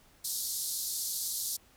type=band-pass noise; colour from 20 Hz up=white; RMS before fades=-35 dBFS; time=0.24-1.57 s; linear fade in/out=10 ms; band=3900 to 14000 Hz; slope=48 dB/octave; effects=pink hiss -62 dBFS RMS until 1.76 s